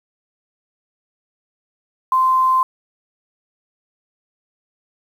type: tone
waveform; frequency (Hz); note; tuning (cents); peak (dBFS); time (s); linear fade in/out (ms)
sine; 1039; C6; -12; -12; 2.12-2.63; 2
effects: 7-bit